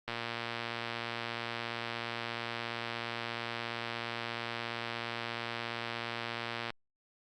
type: click train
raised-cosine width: 0.3 ms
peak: -20 dBFS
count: 776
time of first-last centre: 0.08-6.704 s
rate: 117 Hz
effects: Opus 48 kbps

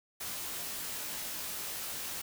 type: noise with comb filter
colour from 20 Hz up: white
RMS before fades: -39 dBFS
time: 0.2-2.22 s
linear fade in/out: 10 ms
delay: 19 ms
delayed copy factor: -0.8
effects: none

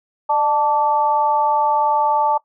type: tone with amplitude modulation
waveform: sine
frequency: 880 Hz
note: A5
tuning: in tune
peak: -10 dBFS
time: 0.29-2.38 s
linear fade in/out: 10 ms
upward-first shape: sine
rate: 279 Hz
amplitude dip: 85%
effects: noise-tail reverb RT60 0.1 s tail -19 dB re dry

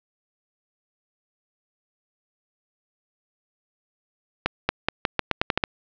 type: accelerating click train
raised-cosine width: 0.3 ms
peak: -3 dBFS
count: 10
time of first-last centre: 4.46-5.638 s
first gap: 230 ms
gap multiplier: 0.85
effects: low-pass 4000 Hz 12 dB/octave

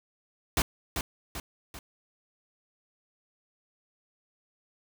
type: noise with echo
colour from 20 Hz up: pink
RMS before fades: -25 dBFS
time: 0.57-0.62 s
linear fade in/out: 2 ms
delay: 390 ms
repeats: 3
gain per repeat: -6 dB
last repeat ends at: 1.79 s
effects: none

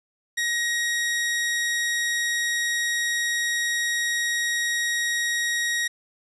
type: tone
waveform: sawtooth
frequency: 1889 Hz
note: A#6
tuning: 22 cents sharp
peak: -19 dBFS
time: 0.37-5.88 s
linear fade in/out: 10 ms
effects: resampled to 24000 Hz + 9-bit

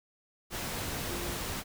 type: tone in noise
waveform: sine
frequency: 349.2 Hz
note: F4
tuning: in tune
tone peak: -42 dBFS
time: 1.07-1.39 s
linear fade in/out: 50 ms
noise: pink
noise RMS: -36 dBFS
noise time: 0.5-1.64 s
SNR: -9 dB
effects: none

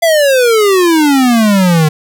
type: exponential sweep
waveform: square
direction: down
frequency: 683 to 150.5 Hz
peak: -7 dBFS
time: 0.02-1.89 s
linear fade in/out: 10 ms
effects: none

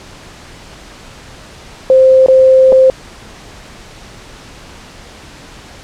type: tone with dropouts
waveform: sine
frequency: 523.3 Hz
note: C5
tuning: in tune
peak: -3 dBFS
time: 1.9-2.9 s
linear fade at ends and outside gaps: 1 ms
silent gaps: 2.262-2.284 / 2.722-2.726 s
effects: pink hiss -35 dBFS RMS until 5.83 s + low-pass 7000 Hz 12 dB/octave

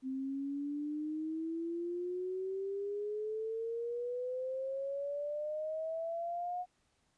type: exponential sweep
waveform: sine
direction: up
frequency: 260.1 to 727 Hz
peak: -35 dBFS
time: 0.02-6.66 s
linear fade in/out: 50 ms
effects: pink hiss -75 dBFS RMS until 7.17 s + resampled to 22050 Hz

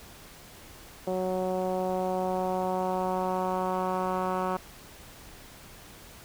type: tone with low-pass filter sweep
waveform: 10% pulse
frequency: 185 Hz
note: F#3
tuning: in tune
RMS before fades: -29 dBFS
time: 1.07-4.57 s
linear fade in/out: 5 ms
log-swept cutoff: 570 to 1300 Hz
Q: 1.8
effects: pink hiss -49 dBFS RMS until 6.24 s

